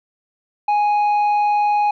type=tone with tanh clipping; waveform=sine; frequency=830.6 Hz; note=G#5; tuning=in tune; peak=-15 dBFS; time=0.68-1.91 s; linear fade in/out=5 ms; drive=5 dB; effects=none